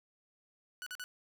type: tone bursts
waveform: sawtooth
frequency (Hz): 1480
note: F#6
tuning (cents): 0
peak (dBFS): -37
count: 3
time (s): 0.82-1.04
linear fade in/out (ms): 0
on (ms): 44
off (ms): 44
effects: none